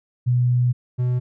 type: tone pair in turn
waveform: sine / triangle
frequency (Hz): 123.4 / 124.33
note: B2 / B2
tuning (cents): -1 / +12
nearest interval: unison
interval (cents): 13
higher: second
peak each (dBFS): -15 / -16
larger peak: first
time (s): 0.26-0.73 / 0.98-1.2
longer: first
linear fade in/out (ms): 20
effects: none